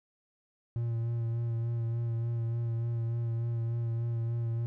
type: tone with vibrato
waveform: triangle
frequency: 116.3 Hz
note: A#2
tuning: 4 cents flat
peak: -27 dBFS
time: 0.76-4.66 s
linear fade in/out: 0 ms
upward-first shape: sine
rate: 3.4 Hz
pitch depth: 23 cents each way
effects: none